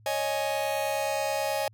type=chord; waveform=45% pulse; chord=C# suspended second; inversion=none; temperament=just; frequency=554.4 / 623.7 / 831.5 Hz; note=C#5 / D#5 / G#5; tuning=0 / +4 / +2 cents; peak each=-31 dBFS; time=0.06-1.68 s; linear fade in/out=2 ms; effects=added 108 Hz sine -53 dBFS peak until 1.73 s